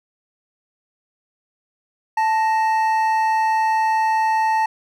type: tone pair together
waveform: triangle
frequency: 880 / 1864.7 Hz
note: A5 / A#6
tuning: 0 / 0 cents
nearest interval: octave + minor second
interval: 1300 cents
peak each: -14 / -25 dBFS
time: 2.17-4.66 s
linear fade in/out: 5 ms
effects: none